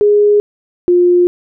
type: tone pair in turn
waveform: sine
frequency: 414.2 / 354.1 Hz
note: G#4 / F4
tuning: -5 / +24 cents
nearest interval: minor third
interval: 271 cents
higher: first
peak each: -6 dBFS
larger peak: neither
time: 0.01-0.4 / 0.88-1.27 s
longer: neither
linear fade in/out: 0 ms
effects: none